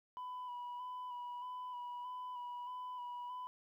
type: tone with vibrato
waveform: sine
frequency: 987.8 Hz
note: B5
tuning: in tune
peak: -40 dBFS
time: 0.17-3.47 s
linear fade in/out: 0 ms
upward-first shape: square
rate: 1.6 Hz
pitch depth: 21 cents each way
effects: tanh soft clip ceiling -41 dBFS + 13-bit